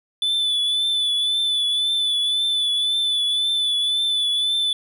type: tone with vibrato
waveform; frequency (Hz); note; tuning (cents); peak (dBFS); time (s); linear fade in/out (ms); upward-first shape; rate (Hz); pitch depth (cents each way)
triangle; 3484; A7; -18; -17; 0.22-4.73; 2; triangle; 1.9; 40
effects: none